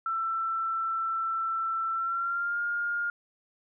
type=tone with pitch glide; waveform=sine; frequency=1336 to 1414.6 Hz; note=E6 to F6; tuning=+23 to +22 cents; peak=-27 dBFS; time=0.06-3.1 s; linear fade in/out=2 ms; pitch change=+99 cents; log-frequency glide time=1.92-2.6 s; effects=none